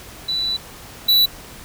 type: tone pair in turn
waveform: sine / square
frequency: 3965 / 3947 Hz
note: B7 / B7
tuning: +6 / -2 cents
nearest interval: unison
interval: 8 cents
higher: first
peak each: -19 / -12 dBFS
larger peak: second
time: 0.28-0.57 / 1.08-1.26 s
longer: first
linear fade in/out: 10 ms
effects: pink hiss -39 dBFS RMS until 1.64 s